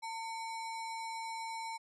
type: tone with sample-and-hold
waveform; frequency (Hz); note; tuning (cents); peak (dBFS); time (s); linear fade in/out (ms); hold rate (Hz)
sine; 904; A5; +47; -38; 0.02-1.78; 20; 3150
effects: resampled to 22050 Hz